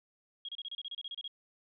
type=tone bursts; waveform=sine; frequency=3281 Hz; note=G#7; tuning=22 cents flat; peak=-38 dBFS; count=13; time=0.45-1.278 s; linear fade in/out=2 ms; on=36 ms; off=30 ms; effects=none